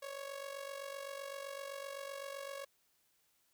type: tone with amplitude modulation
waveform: sawtooth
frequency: 554.4 Hz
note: C#5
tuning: in tune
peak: -36 dBFS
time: 0.02-2.65 s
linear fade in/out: 10 ms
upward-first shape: sine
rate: 47.8 Hz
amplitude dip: 70%
effects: white hiss -75 dBFS RMS until 3.53 s